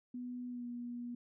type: tone with pitch glide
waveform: sine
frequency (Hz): 246.9 to 241.1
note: B3 to B3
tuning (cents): 0 to -41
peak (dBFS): -40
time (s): 0.14-1.15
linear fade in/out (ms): 5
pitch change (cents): -41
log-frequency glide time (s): 0.48-0.66
effects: none